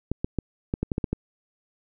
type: clicks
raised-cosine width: 3 ms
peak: -12 dBFS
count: 9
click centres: 0.116 / 0.245 / 0.387 / 0.739 / 0.83 / 0.918 / 0.981 / 1.042 / 1.13 s
effects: none